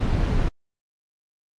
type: noise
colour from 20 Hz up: brown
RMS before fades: -21 dBFS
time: 0-0.49 s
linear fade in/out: 10 ms
effects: low-pass 5000 Hz 12 dB/octave + Opus 24 kbps